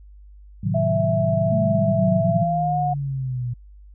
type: chord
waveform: sine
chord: A diminished seventh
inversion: none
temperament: equal with one note detuned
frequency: 110 / 131.42 / 155.56 / 185 Hz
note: A2 / C3 / Eb3 / Gb3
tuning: 0 / +8 / 0 / 0 cents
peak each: -24 / -27 / -25 / -25 dBFS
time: 0.63-2.44 s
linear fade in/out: 10 ms
type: tone with pitch glide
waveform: sine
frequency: 659.3 to 723.1 Hz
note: E5 to F#5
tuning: 0 to -40 cents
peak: -20 dBFS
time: 0.74-2.94 s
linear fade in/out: 10 ms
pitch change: +160 cents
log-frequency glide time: 2.2-2.78 s
type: exponential sweep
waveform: sine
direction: down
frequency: 220 to 119.8 Hz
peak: -23 dBFS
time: 1.51-3.54 s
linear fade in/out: 10 ms
effects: added 50 Hz sine -42 dBFS peak until 3.94 s